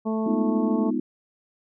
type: harmonic tone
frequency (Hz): 220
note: A3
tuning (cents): 0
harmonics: 1 / 2 / 3 / 4 / 5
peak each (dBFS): -24 / -30 / -34 / -36 / -38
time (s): 0.05-0.91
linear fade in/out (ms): 20
type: chord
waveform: sine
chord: F half-diminished seventh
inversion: first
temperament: equal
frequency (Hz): 207.7 / 246.9 / 311.1 / 349.2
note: Ab3 / Cb4 / Eb4 / F4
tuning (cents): 0 / 0 / 0 / 0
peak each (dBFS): -31 / -26 / -27 / -32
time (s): 0.26-1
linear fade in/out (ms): 5
effects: none